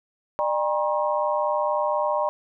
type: tone cluster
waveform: sine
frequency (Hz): 601 / 804 / 953 / 1077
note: D5 / G5 / A#5 / C6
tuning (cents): +40 / +44 / +38 / +50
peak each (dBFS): -24 / -29 / -26 / -29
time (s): 0.39-2.29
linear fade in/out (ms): 0
effects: none